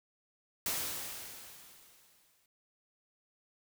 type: noise with exponential decay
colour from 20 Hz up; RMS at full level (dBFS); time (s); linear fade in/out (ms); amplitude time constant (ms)
white; -33; 0.66-2.46; 2; 390
effects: none